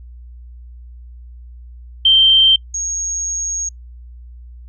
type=tone pair in turn; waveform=sine; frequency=3136 / 6571 Hz; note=G7 / G#8; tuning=0 / -19 cents; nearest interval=octave + minor second; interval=1281 cents; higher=second; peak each=-7 / -19 dBFS; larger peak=first; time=2.05-2.56 / 2.74-3.69 s; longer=second; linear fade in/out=5 ms; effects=noise-tail reverb RT60 0.1 s tail -26 dB re dry + added 60 Hz sine -34 dBFS peak until 4.68 s